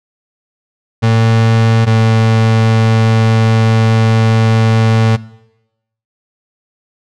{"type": "tone pair in turn", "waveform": "35% pulse", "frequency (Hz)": [113, 111.9], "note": ["A2", "A2"], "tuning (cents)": [47, 30], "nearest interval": "unison", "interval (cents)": 17, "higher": "first", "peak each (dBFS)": -6, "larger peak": "neither", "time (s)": [[1.02, 1.86], [1.86, 5.17]], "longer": "second", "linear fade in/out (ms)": 20, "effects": ["noise-tail reverb RT60 0.9 s tail -20 dB re dry", "low-pass 5000 Hz 12 dB/octave"]}